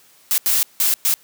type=noise bursts at uneven times; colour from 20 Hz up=blue; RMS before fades=-17 dBFS; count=4; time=0.31-0.38 / 0.46-0.63 / 0.8-0.94 / 1.05-1.14 s; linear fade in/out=0 ms; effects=white hiss -52 dBFS RMS until 1.23 s + high-pass 100 Hz 12 dB/octave